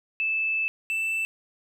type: tone pair in turn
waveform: sine / triangle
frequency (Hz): 2628 / 2652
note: E7 / E7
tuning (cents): -6 / +10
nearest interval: unison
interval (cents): 16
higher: second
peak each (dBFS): -23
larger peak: neither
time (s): 0.2-0.68 / 0.9-1.25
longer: first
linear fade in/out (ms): 0
effects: none